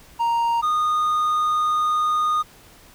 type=tone pair in turn; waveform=triangle; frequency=932.3 / 1230 Hz; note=A#5 / D#6; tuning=0 / -20 cents; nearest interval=perfect fourth; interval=480 cents; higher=second; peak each=-16 dBFS; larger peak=neither; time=0.19-0.62 / 0.62-2.43 s; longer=second; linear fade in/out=20 ms; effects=pink hiss -49 dBFS RMS until 2.94 s